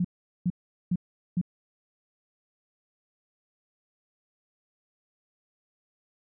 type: tone bursts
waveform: sine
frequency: 178.1 Hz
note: F3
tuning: 34 cents sharp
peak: -22 dBFS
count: 4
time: 0-1.414 s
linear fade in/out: 5 ms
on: 46 ms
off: 410 ms
effects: none